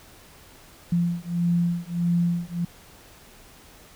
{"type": "beating tone pair", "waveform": "sine", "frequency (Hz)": [171.8, 173.4], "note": ["F3", "F3"], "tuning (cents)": [-28, -12], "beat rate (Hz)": 1.6, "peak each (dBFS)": -24, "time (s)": [0.92, 2.65], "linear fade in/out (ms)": 5, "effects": ["pink hiss -50 dBFS RMS until 3.95 s"]}